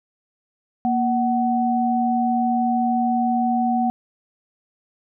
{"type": "tone pair together", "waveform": "sine", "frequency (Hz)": [235.9, 749], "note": ["A#3", "F#5"], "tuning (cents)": [21, 21], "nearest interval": "octave + minor sixth", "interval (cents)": 2000, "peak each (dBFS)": -20, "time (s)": [0.85, 3.9], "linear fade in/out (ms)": 0, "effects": []}